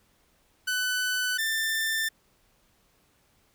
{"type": "tone pair in turn", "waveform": "sawtooth", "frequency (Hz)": [1499, 1782.6], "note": ["F#6", "A6"], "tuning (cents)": [22, 22], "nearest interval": "minor third", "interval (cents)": 300, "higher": "second", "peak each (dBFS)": -22, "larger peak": "neither", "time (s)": [[0.67, 1.38], [1.38, 2.09]], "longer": "neither", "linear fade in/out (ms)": 10, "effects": ["pink hiss -66 dBFS RMS until 3.54 s"]}